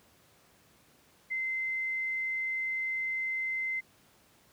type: tone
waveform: sine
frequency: 2070 Hz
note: C7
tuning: 19 cents flat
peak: -30 dBFS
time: 1.3-3.81 s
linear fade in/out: 20 ms
effects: pink hiss -63 dBFS RMS until 4.52 s + high-pass 80 Hz 12 dB/octave